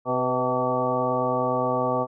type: harmonic tone with a mistuned harmonic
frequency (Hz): 127.2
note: C3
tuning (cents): -48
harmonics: 1 / 2 / 3 / 4 / 5 / 6 / 7 / 9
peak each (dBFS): -33 / -30 / -33 / -27 / -28 / -32 / -30 / -28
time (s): 0.05-2.07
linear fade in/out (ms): 50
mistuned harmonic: 4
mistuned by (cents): -33
effects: none